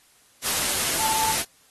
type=tone in noise; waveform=sine; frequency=880 Hz; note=A5; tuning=in tune; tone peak=-24 dBFS; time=0.98-1.36 s; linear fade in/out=50 ms; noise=white; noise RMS=-24 dBFS; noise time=0.42-1.45 s; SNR=-3 dB; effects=white hiss -58 dBFS RMS until 1.7 s + AAC 32 kbps